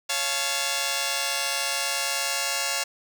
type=chord; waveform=5% pulse; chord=Db augmented; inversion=none; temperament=just; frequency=554.4 / 693 / 866.2 Hz; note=Db5 / F5 / A5; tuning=0 / -14 / -27 cents; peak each=-18 dBFS; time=0.09-2.84 s; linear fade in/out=10 ms; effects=none